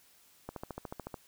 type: click train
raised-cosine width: 1 ms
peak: -25 dBFS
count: 10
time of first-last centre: 0.49-1.142 s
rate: 13.8 Hz
effects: white hiss -63 dBFS RMS until 1.27 s